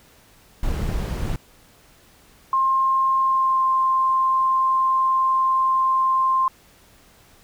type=noise; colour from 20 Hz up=brown; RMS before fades=-24 dBFS; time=0.63-1.36 s; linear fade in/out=2 ms
type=tone with pitch glide; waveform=sine; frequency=1062 to 1051.6 Hz; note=C6 to C6; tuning=+25 to +8 cents; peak=-16 dBFS; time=2.53-6.48 s; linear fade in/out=2 ms; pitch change=-17 cents; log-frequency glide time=3.19-3.65 s
effects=pink hiss -53 dBFS RMS until 7.43 s